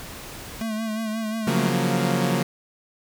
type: noise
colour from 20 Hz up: pink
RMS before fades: -38 dBFS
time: 0-0.62 s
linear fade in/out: 0 ms
type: tone with vibrato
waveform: square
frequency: 220 Hz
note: A3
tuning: in tune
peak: -26 dBFS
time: 0.61-1.69 s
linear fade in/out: 0 ms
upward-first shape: sine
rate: 5.6 Hz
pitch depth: 45 cents each way
type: chord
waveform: sawtooth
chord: Gb major seventh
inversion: second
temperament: equal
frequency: 138.59 / 174.61 / 185 / 233.1 Hz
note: Db3 / F3 / Gb3 / Bb3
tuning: 0 / 0 / 0 / 0 cents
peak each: -22 dBFS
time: 1.47-2.43 s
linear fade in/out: 5 ms
effects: none